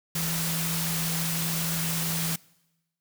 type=tone in noise; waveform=sine; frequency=164.81 Hz; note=E3; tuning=in tune; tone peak=-30 dBFS; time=0.15-2.36 s; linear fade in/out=5 ms; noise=white; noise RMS=-30 dBFS; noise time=0.15-2.36 s; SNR=-3 dB; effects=noise-tail reverb RT60 1.0 s tail -24 dB re dry